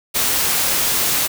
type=noise; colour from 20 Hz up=white; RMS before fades=-18 dBFS; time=0.14-1.28 s; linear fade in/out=20 ms; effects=none